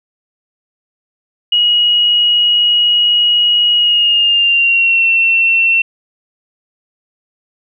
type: tone with pitch glide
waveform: sine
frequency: 2898 to 2704 Hz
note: F#7 to E7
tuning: -37 to +43 cents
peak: -8 dBFS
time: 1.52-5.82 s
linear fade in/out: 5 ms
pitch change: -120 cents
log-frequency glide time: 3.77-5.07 s
effects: none